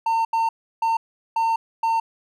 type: tone bursts at uneven times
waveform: triangle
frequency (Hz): 907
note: A#5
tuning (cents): -48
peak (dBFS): -16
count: 5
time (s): 0.06-0.25 / 0.33-0.49 / 0.82-0.97 / 1.36-1.56 / 1.83-2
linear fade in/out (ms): 5
effects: none